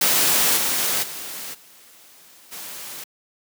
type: noise with level steps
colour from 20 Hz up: white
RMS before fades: -18 / -22 / -33 / -49 / -35 dBFS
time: 0.01-3.04 s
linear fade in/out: 5 ms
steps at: 0.56 / 1.02 / 1.53 / 2.51 s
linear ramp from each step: 20 ms
effects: high-pass 150 Hz 12 dB/octave